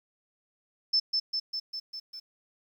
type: tone with echo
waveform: sine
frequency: 5274 Hz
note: E8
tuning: in tune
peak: -21 dBFS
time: 0.93-1 s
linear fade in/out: 10 ms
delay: 200 ms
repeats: 6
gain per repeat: -3 dB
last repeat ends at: 2.2 s
effects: 10-bit